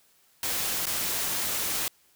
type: noise with dropouts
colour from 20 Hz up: white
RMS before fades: -29 dBFS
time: 0.43-1.88 s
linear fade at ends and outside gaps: 1 ms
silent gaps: 0.856-0.868 s
effects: white hiss -63 dBFS RMS until 2.15 s